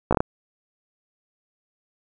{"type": "slowing click train", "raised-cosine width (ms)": 1, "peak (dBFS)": -5, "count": 5, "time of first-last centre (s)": [0.11, 0.205], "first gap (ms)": 16, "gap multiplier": 1.27, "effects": []}